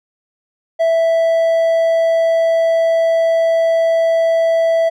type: tone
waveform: triangle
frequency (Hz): 659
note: E5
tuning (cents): -1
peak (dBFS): -9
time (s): 0.79-4.9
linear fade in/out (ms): 20
effects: none